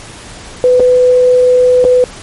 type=tone with dropouts; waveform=sine; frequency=500 Hz; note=B4; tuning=21 cents sharp; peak=-4 dBFS; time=0.64-2.04 s; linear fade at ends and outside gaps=0 ms; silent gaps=0.797-0.803 / 1.842-1.85 s; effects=pink hiss -31 dBFS RMS until 2.22 s + MP3 48 kbps